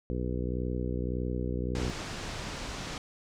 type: harmonic tone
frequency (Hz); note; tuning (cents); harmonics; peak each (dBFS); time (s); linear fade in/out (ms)
61.74; B1; 0; 1 / 2 / 3 / 4 / 5 / 6 / 7 / 8; -33 / -36 / -38 / -39 / -40 / -41 / -41 / -42; 0.1-1.9; 0
type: low-pass noise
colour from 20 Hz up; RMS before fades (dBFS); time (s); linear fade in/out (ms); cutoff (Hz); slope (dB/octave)
pink; -38; 1.75-2.98; 2; 7100; 24
effects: none